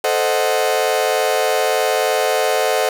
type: chord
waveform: 40% pulse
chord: A diminished seventh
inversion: none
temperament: equal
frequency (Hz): 440 / 523.3 / 622.3 / 740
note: A4 / C5 / Eb5 / Gb5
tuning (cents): 0 / 0 / 0 / 0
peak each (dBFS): -20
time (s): 0.04-2.89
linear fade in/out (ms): 2
effects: none